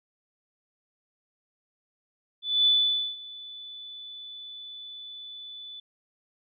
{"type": "tone with ADSR envelope", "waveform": "sine", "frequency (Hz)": 3484, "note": "A7", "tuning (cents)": -18, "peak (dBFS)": -17, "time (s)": [2.42, 5.8], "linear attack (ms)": 240, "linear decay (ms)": 500, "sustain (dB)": -22, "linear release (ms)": 4, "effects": []}